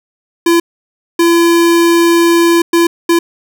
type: tone bursts at uneven times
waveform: square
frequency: 338.8 Hz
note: E4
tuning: 48 cents sharp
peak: -7 dBFS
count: 4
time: 0.46-0.6 / 1.19-2.62 / 2.73-2.87 / 3.09-3.19 s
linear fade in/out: 5 ms
effects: none